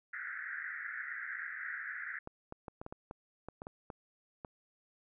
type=band-pass noise; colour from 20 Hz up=white; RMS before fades=-42 dBFS; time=0.13-2.19 s; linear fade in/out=5 ms; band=1400 to 2000 Hz; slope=96 dB/octave
type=clicks; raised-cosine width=1 ms; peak=-29 dBFS; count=12; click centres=2.274 / 2.524 / 2.682 / 2.815 / 2.864 / 2.925 / 3.111 / 3.486 / 3.619 / 3.669 / 3.902 / 4.448 s
effects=none